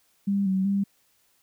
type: tone with pitch steps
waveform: sine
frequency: 199.1 / 189.9 / 198.4 Hz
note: G3 / F#3 / G3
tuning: +27 / +45 / +21 cents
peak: -21 dBFS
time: 0.27-0.84 s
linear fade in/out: 10 ms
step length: 190 ms
effects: white hiss -66 dBFS RMS until 1.42 s